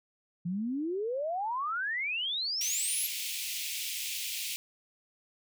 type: exponential sweep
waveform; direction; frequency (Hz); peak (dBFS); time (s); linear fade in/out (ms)
sine; up; 166.9 to 11840; -30; 0.45-3.07; 10
type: high-pass noise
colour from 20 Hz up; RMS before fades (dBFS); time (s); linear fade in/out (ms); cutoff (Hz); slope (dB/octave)
pink; -36; 2.61-4.56; 0; 2300; 48
effects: none